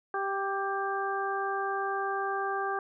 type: harmonic tone with a mistuned harmonic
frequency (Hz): 392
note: G4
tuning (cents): 0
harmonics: 1 / 2 / 3 / 4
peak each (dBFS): -34 / -33 / -34 / -36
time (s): 0.14-2.79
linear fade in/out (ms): 2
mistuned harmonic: 4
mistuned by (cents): +20
effects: none